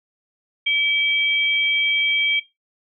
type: tone pair together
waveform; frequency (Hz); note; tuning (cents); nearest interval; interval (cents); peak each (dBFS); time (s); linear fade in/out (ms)
sine; 2303 / 3212; D7 / G7; -34 / +41; tritone; 575; -19; 0.66-2.4; 10
effects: noise-tail reverb RT60 0.2 s tail -17 dB re dry